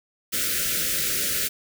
white band-stop noise, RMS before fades -25 dBFS, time 0.32-1.49 s, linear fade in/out 20 ms, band 600 to 1300 Hz, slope 96 dB/octave, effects none

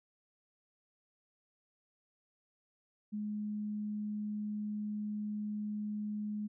sine tone, 210 Hz, G#3, 19 cents sharp, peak -35 dBFS, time 3.12-6.48 s, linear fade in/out 20 ms, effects none

